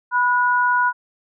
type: tone pair together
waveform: sine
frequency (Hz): 987.8 / 1452.5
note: B5 / F#6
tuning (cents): 0 / -32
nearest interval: perfect fifth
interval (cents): 668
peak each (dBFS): -17 / -18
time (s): 0.11-0.93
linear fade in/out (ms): 50
effects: none